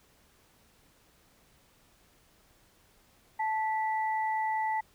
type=tone pair together; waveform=sine; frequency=875 / 1967.7 Hz; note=A5 / B6; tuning=-10 / -7 cents; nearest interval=octave + major second; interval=1403 cents; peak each=-28 / -36 dBFS; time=3.39-4.81 s; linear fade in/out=10 ms; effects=pink hiss -64 dBFS RMS until 4.94 s